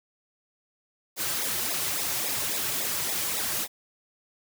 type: noise with flanger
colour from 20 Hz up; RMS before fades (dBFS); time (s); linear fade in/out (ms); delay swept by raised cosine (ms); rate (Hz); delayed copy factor
white; -29; 1.16-3.68; 50; 0.66 to 4.26; 3.6; -0.8
effects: none